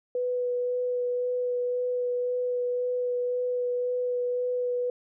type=tone with vibrato; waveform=sine; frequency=493.9 Hz; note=B4; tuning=in tune; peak=-25 dBFS; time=0.15-4.9 s; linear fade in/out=2 ms; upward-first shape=sine; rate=1.9 Hz; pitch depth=10 cents each way; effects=none